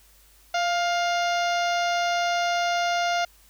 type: harmonic tone with a mistuned harmonic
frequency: 705 Hz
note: F5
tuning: 16 cents sharp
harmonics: 1 / 2 / 3 / 4 / 5 / 6 / 7 / 8 / 9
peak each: -23 / -29 / -33 / -35 / -37 / -39 / -40 / -41 / -42 dBFS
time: 0.54-3.25 s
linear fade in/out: 5 ms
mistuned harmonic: 1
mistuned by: -28 cents
effects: added 50 Hz sine -57 dBFS peak until 3.49 s + white hiss -57 dBFS RMS until 3.49 s